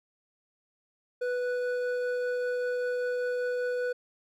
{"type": "tone pair together", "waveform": "triangle", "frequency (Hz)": [494.5, 1478.4], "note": ["B4", "F#6"], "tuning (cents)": [2, -2], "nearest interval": "octave + perfect fifth", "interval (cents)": 1896, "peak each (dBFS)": [-26, -36], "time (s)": [1.21, 3.93], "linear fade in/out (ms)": 10, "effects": []}